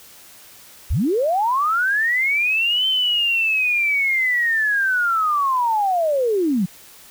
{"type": "linear two-way sweep", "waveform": "sine", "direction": "up then down", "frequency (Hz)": [39.14, 3100, 167.8], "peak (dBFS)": -16, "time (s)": [0.9, 6.66], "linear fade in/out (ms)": 10, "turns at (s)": 2.87, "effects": ["white hiss -45 dBFS RMS until 7.1 s"]}